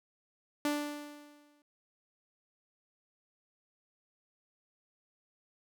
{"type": "tone with exponential decay", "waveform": "sawtooth", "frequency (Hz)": 293.7, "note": "D4", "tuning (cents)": 0, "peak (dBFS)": -24, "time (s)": [0.65, 1.62], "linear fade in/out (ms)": 2, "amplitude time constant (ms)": 210, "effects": []}